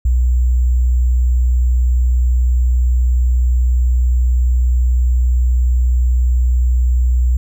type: tone with sample-and-hold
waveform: sine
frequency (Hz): 61.6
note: B1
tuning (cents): -4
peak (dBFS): -10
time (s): 0.05-7.37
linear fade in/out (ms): 5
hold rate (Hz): 7350
effects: none